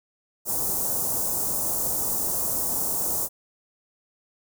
white band-stop noise, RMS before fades -26 dBFS, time 0.45-3.29 s, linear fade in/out 50 ms, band 980 to 6800 Hz, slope 24 dB/octave, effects none

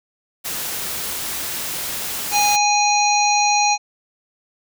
white noise, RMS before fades -26 dBFS, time 0.44-2.57 s, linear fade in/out 20 ms
harmonic tone, 826 Hz, G#5, 10 cents flat, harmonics 1 / 3 / 5 / 7 / 8, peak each -16 / -21 / -23 / -24 / -25 dBFS, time 2.31-3.78 s, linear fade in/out 50 ms
effects none

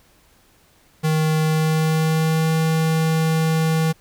square tone with pitch glide, 156.8 to 160.19 Hz, D#3 to E3, +14 to -49 cents, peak -17 dBFS, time 1.03-3.93 s, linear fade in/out 20 ms, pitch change +37 cents, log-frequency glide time 1.4-2.52 s, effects pink hiss -56 dBFS RMS until 4 s

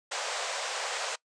pink band-pass noise, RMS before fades -34 dBFS, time 0.11-1.16 s, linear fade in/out 10 ms, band 490 to 8400 Hz, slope 48 dB/octave, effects noise-tail reverb RT60 0.1 s tail -22 dB re dry + resampled to 22050 Hz

